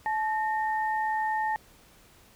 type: tone pair together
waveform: sine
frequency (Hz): 865 / 1832.9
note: A5 / A#6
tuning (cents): -30 / -30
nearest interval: octave + minor second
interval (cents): 1300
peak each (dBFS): -26 / -33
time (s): 0.06-1.56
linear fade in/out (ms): 0
effects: pink hiss -57 dBFS RMS until 2.35 s